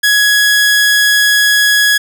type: tone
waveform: sawtooth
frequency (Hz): 1673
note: G#6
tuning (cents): +12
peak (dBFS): -4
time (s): 0.03-1.98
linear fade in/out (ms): 10
effects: none